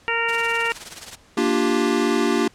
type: harmonic tone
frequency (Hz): 462.6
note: A#4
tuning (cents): -13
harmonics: 1 / 2 / 3 / 4 / 5 / 6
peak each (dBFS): -28 / -27 / -27 / -25 / -28 / -26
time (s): 0.08-0.72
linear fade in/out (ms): 0
type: noise with tremolo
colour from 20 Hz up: white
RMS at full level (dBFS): -32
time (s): 0.28-1.16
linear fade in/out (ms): 10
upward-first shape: triangle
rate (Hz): 19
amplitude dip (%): 80
type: chord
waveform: square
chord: G minor seventh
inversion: first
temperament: equal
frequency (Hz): 233.1 / 293.7 / 349.2 / 392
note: Bb3 / D4 / F4 / G4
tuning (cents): 0 / 0 / 0 / 0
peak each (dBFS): -24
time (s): 1.37-2.48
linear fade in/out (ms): 5
effects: pink hiss -53 dBFS RMS until 2.54 s + low-pass 8000 Hz 12 dB/octave